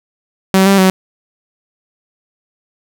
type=tone with pitch steps; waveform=sawtooth; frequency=190.8 / 196.4 / 188.2 Hz; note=G3 / G3 / F#3; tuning=-47 / +4 / +30 cents; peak=-3 dBFS; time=0.54-0.9 s; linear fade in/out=0 ms; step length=120 ms; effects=none